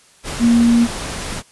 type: tone in noise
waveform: sine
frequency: 234.8 Hz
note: A#3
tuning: 13 cents sharp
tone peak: -9 dBFS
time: 0.39-0.88 s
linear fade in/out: 50 ms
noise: pink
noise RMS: -26 dBFS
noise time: 0.23-1.43 s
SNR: +14 dB
effects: white hiss -50 dBFS RMS until 1.51 s + resampled to 24000 Hz